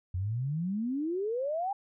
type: exponential sweep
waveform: sine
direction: up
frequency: 86.5 to 820 Hz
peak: -29 dBFS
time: 0.14-1.73 s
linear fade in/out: 5 ms
effects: none